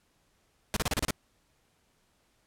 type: noise bursts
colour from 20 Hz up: pink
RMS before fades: -28 dBFS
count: 7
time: 0.74-1.107 s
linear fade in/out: 0 ms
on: 25 ms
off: 32 ms
effects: pink hiss -70 dBFS RMS until 2.46 s + low-pass 12000 Hz 12 dB/octave